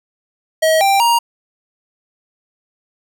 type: tone with pitch steps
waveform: square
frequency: 637 / 787 / 939 Hz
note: D#5 / G5 / A#5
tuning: +41 / +7 / +12 cents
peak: -11 dBFS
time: 0.62-1.19 s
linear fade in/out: 10 ms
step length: 190 ms
effects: none

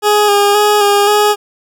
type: tone with vibrato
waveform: 20% pulse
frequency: 412.1 Hz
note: G#4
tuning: 13 cents flat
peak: -3 dBFS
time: 0.02-1.36 s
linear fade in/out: 50 ms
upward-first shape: square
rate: 1.9 Hz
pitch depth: 23 cents each way
effects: none

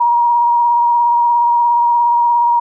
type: tone with vibrato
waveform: sine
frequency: 950 Hz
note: A#5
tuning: 33 cents sharp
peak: -9 dBFS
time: 0-2.6 s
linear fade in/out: 10 ms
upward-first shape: sine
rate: 17 Hz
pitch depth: 17 cents each way
effects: none

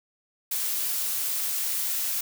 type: noise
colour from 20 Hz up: blue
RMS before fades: -28 dBFS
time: 0.51-2.21 s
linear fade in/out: 5 ms
effects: none

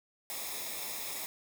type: noise with comb filter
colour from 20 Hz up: white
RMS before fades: -39 dBFS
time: 0.3-1.26 s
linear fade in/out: 0 ms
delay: 0.67 ms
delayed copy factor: -0.65
effects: none

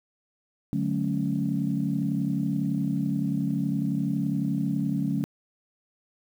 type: chord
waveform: sine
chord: D major seventh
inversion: none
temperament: equal with one note detuned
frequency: 146.83 / 185 / 216.7 / 277.2 Hz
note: D3 / F#3 / A3 / C#4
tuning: 0 / 0 / -26 / 0 cents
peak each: -29 dBFS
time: 0.73-5.24 s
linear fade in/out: 0 ms
effects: tanh soft clip ceiling -14 dBFS + 9-bit

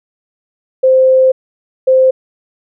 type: tone pair in turn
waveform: sine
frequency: 521 / 521 Hz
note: C5 / C5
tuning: -7 / -7 cents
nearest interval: unison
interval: 0 cents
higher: neither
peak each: -5 dBFS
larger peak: neither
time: 0.83-1.32 / 1.87-2.11 s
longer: first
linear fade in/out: 10 ms
effects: none

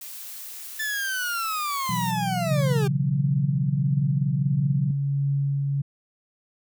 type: noise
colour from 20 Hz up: blue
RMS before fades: -38 dBFS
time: 0.01-2.11 s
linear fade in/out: 5 ms
type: linear sweep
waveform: 40% pulse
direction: down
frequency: 1760 to 385.7 Hz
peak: -25 dBFS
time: 0.79-2.88 s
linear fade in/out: 10 ms
type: chord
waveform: sine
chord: B suspended fourth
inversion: none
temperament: just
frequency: 123.47 / 164.63 / 185.21 Hz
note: B2 / E3 / F#3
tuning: 0 / -2 / +2 cents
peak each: -30 / -30 / -29 dBFS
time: 1.89-4.91 s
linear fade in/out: 5 ms
type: tone with tremolo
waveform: sine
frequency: 140 Hz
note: C#3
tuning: 18 cents sharp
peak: -20 dBFS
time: 2.48-5.82 s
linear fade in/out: 10 ms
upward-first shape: triangle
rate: 1.5 Hz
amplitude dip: 25%
effects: none

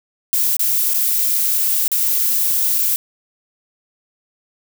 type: noise with dropouts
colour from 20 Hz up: violet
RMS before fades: -17 dBFS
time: 0.33-2.96 s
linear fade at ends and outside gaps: 0 ms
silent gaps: 0.567-0.594 / 0.936-0.944 / 1.879-1.917 / 2.784-2.788 s
effects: none

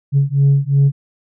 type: beating tone pair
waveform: sine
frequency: 138.2 / 141 Hz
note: C#3 / C#3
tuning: -5 / +30 cents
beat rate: 2.8 Hz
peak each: -12 / -12 dBFS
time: 0.12-0.92 s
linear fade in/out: 50 ms
effects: tanh soft clip ceiling -6 dBFS

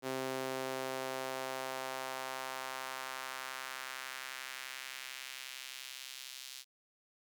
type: tone with high-pass filter sweep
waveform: sawtooth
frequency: 131.3 Hz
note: C3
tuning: 6 cents sharp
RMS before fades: -42 dBFS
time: 0.02-6.65 s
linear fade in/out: 50 ms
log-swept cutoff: 350 to 3900 Hz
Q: 1.2
effects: none

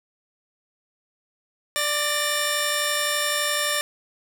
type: tone pair together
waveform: 10% pulse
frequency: 589 / 1818.8 Hz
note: D5 / A#6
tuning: +5 / -43 cents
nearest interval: octave + minor sixth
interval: 1952 cents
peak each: -16 dBFS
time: 1.76-3.81 s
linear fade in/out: 0 ms
effects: none

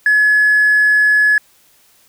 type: tone with hard clipping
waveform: sine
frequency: 1700 Hz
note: G#6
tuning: 40 cents sharp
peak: -9 dBFS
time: 0.06-1.38 s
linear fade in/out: 2 ms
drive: 1 dB
effects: white hiss -52 dBFS RMS until 2.08 s

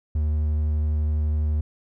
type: tone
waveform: triangle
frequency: 76 Hz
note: D#2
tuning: 40 cents flat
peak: -18 dBFS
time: 0.15-1.61 s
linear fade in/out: 5 ms
effects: none

